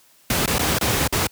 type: noise with dropouts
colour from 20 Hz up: pink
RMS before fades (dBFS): -20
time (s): 0.3-1.27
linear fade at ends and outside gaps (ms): 2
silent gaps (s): 0.46-0.476 / 0.583-0.593 / 0.786-0.811 / 1.076-1.125
effects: white hiss -55 dBFS RMS until 1.31 s + high-pass 60 Hz 12 dB/octave